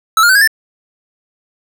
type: tone with pitch steps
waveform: square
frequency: 1312 / 1414.3 / 1524.6 / 1643.5 / 1771.7 Hz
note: E6 / F6 / G6 / G#6 / A6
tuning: -9 / +21 / -49 / -19 / +11 cents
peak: -7 dBFS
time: 0.17-0.475 s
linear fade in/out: 2 ms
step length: 61 ms
effects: none